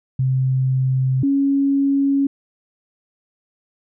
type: tone pair in turn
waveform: sine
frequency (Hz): 130.81 / 277.2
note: C3 / C#4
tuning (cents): 0 / 0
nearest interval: octave + minor second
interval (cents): 1300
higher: second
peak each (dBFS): -15 / -14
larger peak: second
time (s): 0.19-1.23 / 1.23-2.27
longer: neither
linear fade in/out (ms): 5
effects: none